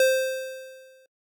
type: tone with exponential decay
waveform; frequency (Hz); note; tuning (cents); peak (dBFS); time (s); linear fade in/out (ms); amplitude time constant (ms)
square; 523.3; C5; 0; -16; 0-1.06; 2; 230
effects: noise-tail reverb RT60 0.1 s tail -26 dB re dry